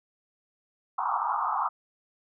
white band-pass noise, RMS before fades -28 dBFS, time 0.98-1.69 s, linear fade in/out 10 ms, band 740 to 1300 Hz, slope 96 dB/octave, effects none

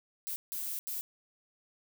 violet noise bursts at uneven times, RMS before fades -37 dBFS, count 3, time 0.27-0.36 / 0.52-0.79 / 0.87-1.01 s, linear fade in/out 0 ms, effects none

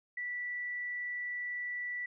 sine tone, 1962 Hz, B6, 12 cents flat, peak -35 dBFS, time 0.17-2.06 s, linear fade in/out 5 ms, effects none

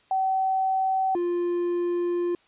sine / triangle tone pair in turn, 763 / 349.6 Hz, G5 / F4, -47 / +2 cents, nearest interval octave + major second, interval 1351 cents, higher first, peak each -21 dBFS, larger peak neither, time 0.11-1.15 / 1.15-2.35 s, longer second, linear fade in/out 2 ms, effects white hiss -61 dBFS RMS until 2.47 s + resampled to 8000 Hz

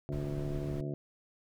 harmonic tone, 72.1 Hz, D2, 31 cents flat, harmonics 2 / 3 / 4 / 5 / 6 / 7 / 8 / 9, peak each -36 / -47 / -42 / -41 / -53 / -49 / -55 / -47 dBFS, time 0.09-0.94 s, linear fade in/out 0 ms
brown noise, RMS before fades -41 dBFS, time 0.12-0.81 s, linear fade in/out 5 ms
effects none

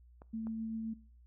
clicks, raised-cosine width 1 ms, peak -38 / -36 dBFS, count 2, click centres 0.219 / 0.47 s
sine tone with tremolo, 223.1 Hz, A3, 24 cents sharp, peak -35 dBFS, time 0.33-0.94 s, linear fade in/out 10 ms, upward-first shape triangle, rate 7.6 Hz, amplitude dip 25%
effects noise-tail reverb RT60 0.5 s tail -22 dB re dry + added 60 Hz sine -57 dBFS peak until 1.26 s

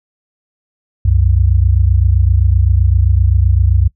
sine tone pair together, 65.41 / 93.14 Hz, C2 / F#2, 0 / +12 cents, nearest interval tritone, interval 612 cents, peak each -11 dBFS, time 1.05-3.88 s, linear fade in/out 5 ms, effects noise-tail reverb RT60 0.1 s tail -19 dB re dry

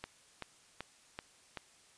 click train, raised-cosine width 0.3 ms, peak -24 dBFS, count 5, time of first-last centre 0.04-1.573 s, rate 2.61 Hz, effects white hiss -63 dBFS RMS until 1.97 s + resampled to 22050 Hz

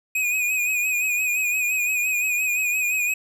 square tone with vibrato, 2489 Hz, D#7, in tune, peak -21 dBFS, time 0.15-3.14 s, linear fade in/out 5 ms, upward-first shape sine, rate 5.8 Hz, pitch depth 48 cents each way, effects none

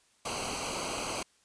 pink noise with comb filter, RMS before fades -35 dBFS, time 0.25-1.23 s, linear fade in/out 5 ms, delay 0.56 ms, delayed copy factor -0.8, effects white hiss -67 dBFS RMS until 1.44 s + resampled to 22050 Hz

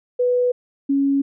sine tone pair in turn, 493.9 / 277.2 Hz, B4 / C#4, 0 / 0 cents, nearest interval minor seventh, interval 1000 cents, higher first, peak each -15 dBFS, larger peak neither, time 0.19-0.52 / 0.89-1.22 s, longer neither, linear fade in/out 10 ms, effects none

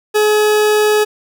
40% pulse tone, 423.7 Hz, G#4, 35 cents sharp, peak -9 dBFS, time 0.14-1.05 s, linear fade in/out 20 ms, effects none

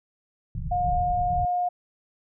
pink low-pass noise, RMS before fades -30 dBFS, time 0.55-1.45 s, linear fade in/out 2 ms, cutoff 170 Hz, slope 96 dB/octave
sine tone, 714 Hz, F5, 38 cents sharp, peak -22 dBFS, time 0.71-1.69 s, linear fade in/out 10 ms
effects none

